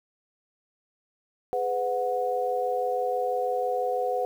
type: tone cluster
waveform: sine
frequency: 416.9 / 503 / 733 Hz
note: G#4 / B4 / F#5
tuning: +7 / +32 / -16 cents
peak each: -33 / -27 / -28 dBFS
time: 1.53-4.25 s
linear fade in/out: 0 ms
effects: 9-bit